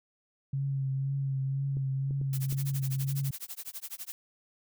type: tone with vibrato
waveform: sine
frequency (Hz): 136.1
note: C#3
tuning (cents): -31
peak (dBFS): -28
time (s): 0.53-3.31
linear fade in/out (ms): 5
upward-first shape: triangle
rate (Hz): 2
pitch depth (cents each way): 33
type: clicks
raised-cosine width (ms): 3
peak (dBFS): -30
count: 4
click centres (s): 1.77 / 2.109 / 2.214 / 2.525
type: noise with tremolo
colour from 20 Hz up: blue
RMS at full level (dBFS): -38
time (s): 2.33-4.12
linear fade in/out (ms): 0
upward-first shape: sine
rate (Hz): 12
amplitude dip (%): 100
effects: none